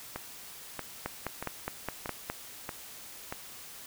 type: two click trains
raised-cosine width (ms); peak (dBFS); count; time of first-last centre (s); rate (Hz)
0.5; -20 / -17; 6 / 7; 0.16-3.325 / 1.06-2.3; 1.58 / 4.84
effects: white hiss -47 dBFS RMS until 3.86 s